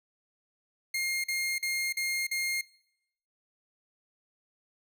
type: tone bursts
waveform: sawtooth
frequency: 2129 Hz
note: C7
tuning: 30 cents sharp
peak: -25 dBFS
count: 5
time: 0.94-2.612 s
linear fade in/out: 5 ms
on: 300 ms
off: 43 ms
effects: noise-tail reverb RT60 0.8 s tail -23 dB re dry